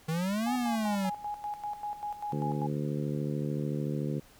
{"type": "exponential two-way sweep", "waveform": "square", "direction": "up then down", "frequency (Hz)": [155.56, 254, 185.6], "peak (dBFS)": -29, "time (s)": [0.08, 1.1], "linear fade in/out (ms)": 10, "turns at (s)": 0.54}
{"type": "tone with tremolo", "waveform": "sine", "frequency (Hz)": 830.6, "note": "G#5", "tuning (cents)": 0, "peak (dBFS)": -32, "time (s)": [0.46, 2.67], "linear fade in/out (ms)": 10, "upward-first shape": "square", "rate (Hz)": 5.1, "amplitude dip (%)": 70}
{"type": "harmonic tone", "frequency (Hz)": 73.6, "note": "D2", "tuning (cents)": 4, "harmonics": [2, 3, 4, 5, 6, 7], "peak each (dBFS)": [-32, -36, -38, -40, -42, -43], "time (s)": [2.32, 4.2], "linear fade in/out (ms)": 10}
{"effects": ["pink hiss -58 dBFS RMS until 4.39 s"]}